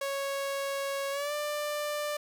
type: tone with pitch glide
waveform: sawtooth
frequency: 553 to 592.7 Hz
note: C#5 to D5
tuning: -4 to +16 cents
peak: -27 dBFS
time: 0.01-2.17 s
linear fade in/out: 5 ms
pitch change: +120 cents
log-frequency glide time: 1.11-1.33 s
effects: none